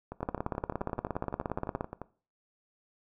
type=two click trains; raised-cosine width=1 ms; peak=-24 / -17 dBFS; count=23 / 28; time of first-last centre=0.12-2.017 / 0.23-1.809 s; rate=11.6 / 17.1 Hz; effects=noise-tail reverb RT60 0.4 s tail -18 dB re dry